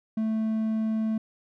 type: tone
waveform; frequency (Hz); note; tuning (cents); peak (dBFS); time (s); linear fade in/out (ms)
triangle; 220; A3; 0; -22; 0.17-1.18; 5
effects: none